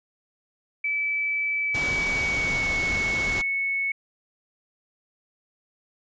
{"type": "tone with pitch glide", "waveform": "sine", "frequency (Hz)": [2306, 2207], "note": ["D7", "C#7"], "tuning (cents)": [-32, -8], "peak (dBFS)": -23, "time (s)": [0.84, 3.92], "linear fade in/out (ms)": 5, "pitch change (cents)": -76, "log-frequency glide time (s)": [1.62, 2.74]}
{"type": "noise", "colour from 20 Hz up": "pink", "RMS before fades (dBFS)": -31, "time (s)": [1.74, 3.42], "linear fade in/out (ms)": 10}
{"effects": ["resampled to 16000 Hz"]}